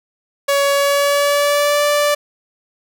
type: tone with pitch glide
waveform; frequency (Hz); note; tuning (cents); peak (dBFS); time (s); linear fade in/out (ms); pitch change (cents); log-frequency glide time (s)
sawtooth; 562 to 585.5; C#5 to D5; +24 to -5; -9; 0.48-2.15; 10; +71; 0.72-1.84
effects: none